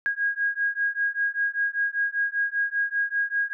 sine beating tone pair, 1635 / 1640.1 Hz, G#6 / G#6, -28 / -22 cents, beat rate 5.1 Hz, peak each -26 dBFS, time 0.06-3.53 s, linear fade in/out 0 ms, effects none

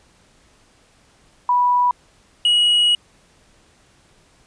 sine / triangle tone pair in turn, 982 / 2906 Hz, B5 / F#7, -10 / -32 cents, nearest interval octave + perfect fifth, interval 1878 cents, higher second, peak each -13 / -11 dBFS, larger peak second, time 1.49-1.91 / 2.45-2.95 s, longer second, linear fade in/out 2 ms, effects pink hiss -55 dBFS RMS until 4.46 s + resampled to 22050 Hz

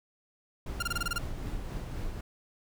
brown noise with tremolo, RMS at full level -35 dBFS, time 0.66-2.21 s, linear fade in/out 5 ms, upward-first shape sine, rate 3.9 Hz, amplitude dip 30%
sawtooth tone bursts, 1396.9 Hz, F6, in tune, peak -25 dBFS, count 8, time 0.8-1.183 s, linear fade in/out 5 ms, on 26 ms, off 25 ms
effects none

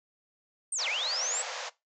sine linear two-way sweep, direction down then up, 8970 to 2024 to 7890 Hz, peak -29 dBFS, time 0.72-1.42 s, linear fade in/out 5 ms, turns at 0.88 s
pink band-pass noise, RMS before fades -38 dBFS, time 0.78-1.7 s, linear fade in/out 20 ms, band 480 to 7200 Hz, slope 96 dB/octave
effects noise-tail reverb RT60 0.2 s tail -19 dB re dry

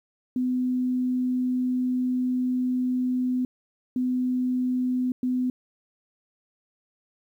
sine tone bursts at uneven times, 252.2 Hz, B3, 36 cents sharp, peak -22 dBFS, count 3, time 0.36-3.45 / 3.96-5.12 / 5.23-5.5 s, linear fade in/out 2 ms, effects 10-bit

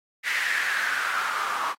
white noise with band-pass filter sweep, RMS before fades -27 dBFS, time 0.23-1.75 s, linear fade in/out 50 ms, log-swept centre 2000 to 1100 Hz, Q 5.7, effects AAC 48 kbps

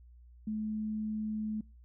sine tone, 215.2 Hz, A3, 38 cents flat, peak -32 dBFS, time 0.47-1.61 s, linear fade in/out 5 ms, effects noise-tail reverb RT60 0.3 s tail -25 dB re dry + added 60 Hz sine -53 dBFS peak until 1.84 s

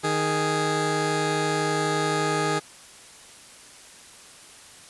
15% pulse tone pair together, 155.49 / 414.8 Hz, D#3 / G#4, -1 / -2 cents, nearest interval octave + perfect fourth, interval 1699 cents, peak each -20 / -18 dBFS, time 0.03-2.6 s, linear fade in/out 20 ms, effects white hiss -47 dBFS RMS until 4.89 s + resampled to 24000 Hz

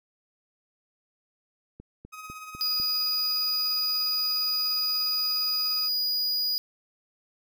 click train, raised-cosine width 3 ms, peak -30 dBFS, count 5, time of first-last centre 1.8-2.8 s, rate 4 Hz
30% pulse tone with tremolo, 1261 Hz, D#6, 23 cents sharp, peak -35 dBFS, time 2.12-5.89 s, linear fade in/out 20 ms, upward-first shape sine, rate 17 Hz, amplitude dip 45%
square tone, 4908 Hz, D#8, 25 cents flat, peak -25 dBFS, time 2.61-6.58 s, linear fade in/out 0 ms
effects none

